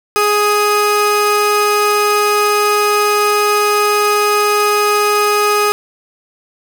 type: tone pair together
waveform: 35% pulse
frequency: 415.3 / 1249.5 Hz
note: G#4 / D#6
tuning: 0 / +7 cents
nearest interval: octave + perfect fifth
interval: 1907 cents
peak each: -12 dBFS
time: 0.16-5.72 s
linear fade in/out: 0 ms
effects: none